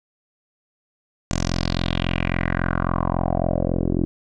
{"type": "tone with low-pass filter sweep", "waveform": "10% pulse", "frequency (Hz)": 43.65, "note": "F1", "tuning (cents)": 0, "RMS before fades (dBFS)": -22, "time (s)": [1.31, 4.05], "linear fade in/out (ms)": 0, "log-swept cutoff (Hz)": [6800, 340], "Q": 3.8, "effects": []}